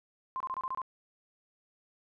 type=tone bursts; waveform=sine; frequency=1046.5 Hz; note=C6; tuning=in tune; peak=-32 dBFS; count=7; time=0.36-0.817 s; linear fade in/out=0 ms; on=43 ms; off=26 ms; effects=none